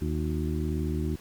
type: harmonic tone with a mistuned harmonic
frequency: 77.78 Hz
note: D#2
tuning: in tune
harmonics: 1 / 2 / 3 / 4 / 5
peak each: -29 / -32 / -34 / -35 / -36 dBFS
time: 0.01-1.16 s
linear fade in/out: 10 ms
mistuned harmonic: 5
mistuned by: -100 cents
effects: pink hiss -51 dBFS RMS until 1.2 s + MP3 96 kbps